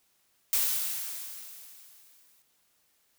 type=noise with exponential decay; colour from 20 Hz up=blue; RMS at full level=-25 dBFS; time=0.53-2.42 s; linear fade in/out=0 ms; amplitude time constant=410 ms; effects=white hiss -70 dBFS RMS until 3.18 s